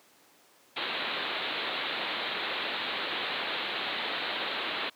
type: low-pass noise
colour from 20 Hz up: white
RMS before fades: -33 dBFS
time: 0.76-4.9 s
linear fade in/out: 10 ms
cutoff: 4100 Hz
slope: 96 dB/octave
effects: pink hiss -60 dBFS RMS until 4.95 s + high-pass 300 Hz 12 dB/octave